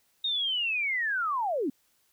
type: linear sweep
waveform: sine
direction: down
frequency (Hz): 3740 to 237.8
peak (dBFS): -26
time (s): 0.24-1.7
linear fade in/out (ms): 5
effects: white hiss -69 dBFS RMS until 2.12 s